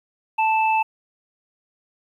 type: tone pair together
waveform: sine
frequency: 880 / 2637 Hz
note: A5 / E7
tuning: 0 / 0 cents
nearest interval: octave + perfect fifth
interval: 1900 cents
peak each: -17 / -24 dBFS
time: 0.38-0.83 s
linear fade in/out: 10 ms
effects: 9-bit